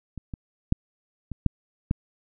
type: clicks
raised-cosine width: 5 ms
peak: -23 / -21 / -7 / -21 / -7 / -10 dBFS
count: 6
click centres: 0.177 / 0.338 / 0.724 / 1.317 / 1.463 / 1.911 s
effects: none